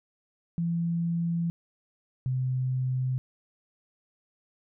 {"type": "tone pair in turn", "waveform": "sine", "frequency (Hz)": [169.1, 128.77], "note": ["E3", "C3"], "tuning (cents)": [44, -27], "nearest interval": "perfect fourth", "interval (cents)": 471, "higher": "first", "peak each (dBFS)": -25, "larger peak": "neither", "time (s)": [[0.58, 1.5], [2.26, 3.18]], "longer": "neither", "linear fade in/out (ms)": 0, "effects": []}